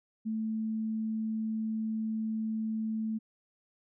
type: tone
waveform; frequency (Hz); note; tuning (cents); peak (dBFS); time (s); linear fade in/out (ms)
sine; 220; A3; 0; -30; 0.25-3.19; 20
effects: none